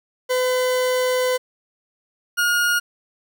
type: tone pair in turn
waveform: 40% pulse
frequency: 506 / 1431.2 Hz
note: B4 / F6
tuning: +42 / +42 cents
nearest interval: octave + tritone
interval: 1800 cents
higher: second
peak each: -17 / -16 dBFS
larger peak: second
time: 0.29-1.38 / 2.37-2.8 s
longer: first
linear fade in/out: 20 ms
effects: 9-bit